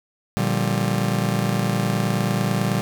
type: chord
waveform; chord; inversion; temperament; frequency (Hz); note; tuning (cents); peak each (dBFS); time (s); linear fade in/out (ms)
40% pulse; G minor seventh; first; just; 117.6 / 147 / 176.4 / 196; Bb2 / D3 / F3 / G3; +16 / +2 / +18 / 0; -24 / -25 / -27 / -23; 0.37-2.81; 0
effects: none